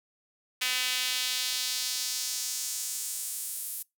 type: tone with high-pass filter sweep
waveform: sawtooth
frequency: 253.2 Hz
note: B3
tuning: 43 cents sharp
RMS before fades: -32 dBFS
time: 0.61-3.83 s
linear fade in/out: 10 ms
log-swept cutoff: 2600 to 11000 Hz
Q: 1.5
effects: noise-tail reverb RT60 0.2 s tail -25 dB re dry